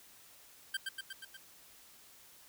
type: tone with echo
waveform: 25% pulse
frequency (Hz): 1568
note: G6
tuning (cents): 0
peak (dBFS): -29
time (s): 0.74-0.77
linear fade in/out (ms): 5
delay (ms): 120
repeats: 5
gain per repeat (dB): -3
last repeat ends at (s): 1.37
effects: white hiss -59 dBFS RMS until 2.48 s